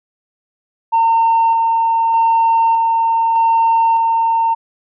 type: tone with tremolo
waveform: sine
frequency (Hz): 911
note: A#5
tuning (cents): -40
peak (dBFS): -8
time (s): 0.92-4.55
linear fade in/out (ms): 20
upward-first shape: square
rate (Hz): 0.82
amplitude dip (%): 25
effects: tanh soft clip ceiling -7 dBFS